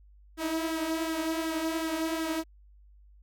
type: tone with flanger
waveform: sawtooth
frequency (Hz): 322.5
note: E4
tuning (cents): -38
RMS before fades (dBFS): -31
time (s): 0.37-2.44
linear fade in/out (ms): 50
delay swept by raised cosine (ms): 0.55 to 6.05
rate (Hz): 2.7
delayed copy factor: +0.5
effects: added 50 Hz sine -53 dBFS peak until 3.22 s